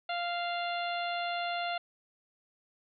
harmonic tone, 696 Hz, F5, 6 cents flat, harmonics 1 / 2 / 3 / 4 / 5 / 6, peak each -33 / -39 / -42 / -41 / -43 / -46 dBFS, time 0.09-1.78 s, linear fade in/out 5 ms, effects none

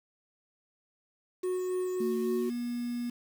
triangle tone with tremolo, 366.7 Hz, F#4, 15 cents flat, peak -26 dBFS, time 1.43-2.5 s, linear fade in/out 10 ms, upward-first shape sine, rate 3.6 Hz, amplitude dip 25%
sine tone with pitch glide, 227.1 to 240.6 Hz, A#3 to B3, -45 to -45 cents, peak -31 dBFS, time 2-3.1 s, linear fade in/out 5 ms, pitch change +100 cents, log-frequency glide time 2.2-2.54 s
effects 8-bit

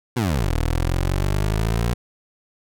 20% pulse exponential two-way sweep, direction down then up, 130.81 to 38.89 to 60 Hz, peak -14 dBFS, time 0.16-1.94 s, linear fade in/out 10 ms, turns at 0.53 s, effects none

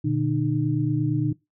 sine tone cluster, 120.9 / 149.6 / 303.8 Hz, B2 / D3 / D#4, -36 / +32 / -41 cents, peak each -25 dBFS, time 0.04-1.33 s, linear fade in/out 10 ms, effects noise-tail reverb RT60 0.2 s tail -21 dB re dry

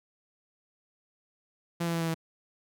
sawtooth tone with pitch steps, 170 / 168.24 / 166.5 / 164.78 / 163.07 Hz, F3 / E3 / E3 / E3 / E3, -46 / +36 / +18 / 0 / -18 cents, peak -24 dBFS, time 1.8-2.145 s, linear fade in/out 10 ms, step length 69 ms, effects none

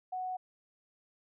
sine tone, 740 Hz, F#5, in tune, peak -34 dBFS, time 0.12-0.37 s, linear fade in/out 10 ms, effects none

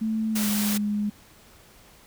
sine tone with pitch glide, 220 to 207.7 Hz, A3 to G#3, 0 to 0 cents, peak -23 dBFS, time 0.01-1.1 s, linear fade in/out 10 ms, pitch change -100 cents, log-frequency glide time 0.32-0.47 s
white noise, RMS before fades -29 dBFS, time 0.35-0.78 s, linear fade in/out 10 ms
effects pink hiss -53 dBFS RMS until 2.06 s

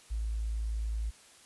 triangle tone with tanh clipping, 55 Hz, A1, in tune, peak -30 dBFS, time 0.1-1.11 s, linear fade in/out 20 ms, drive 3 dB, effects white hiss -57 dBFS RMS until 1.45 s + resampled to 24000 Hz

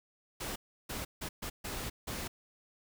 pink noise bursts at uneven times, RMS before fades -39 dBFS, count 6, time 0.4-0.56 / 0.89-1.05 / 1.21-1.29 / 1.42-1.5 / 1.64-1.9 / 2.07-2.28 s, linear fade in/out 10 ms, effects none

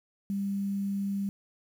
sine tone with quantisation, 198.5 Hz, G3, 22 cents sharp, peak -28 dBFS, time 0.3-1.29 s, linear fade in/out 0 ms, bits 9, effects none

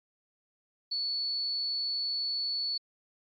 sine tone, 4434 Hz, C#8, in tune, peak -29 dBFS, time 0.91-2.78 s, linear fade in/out 10 ms, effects MP3 32 kbps

